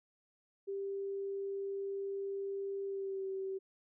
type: tone with pitch glide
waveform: sine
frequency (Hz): 394.3 to 384.4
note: G4 to G4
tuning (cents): +10 to -34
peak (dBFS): -36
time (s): 0.67-3.59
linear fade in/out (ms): 20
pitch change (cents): -44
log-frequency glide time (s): 2.85-3.27
effects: none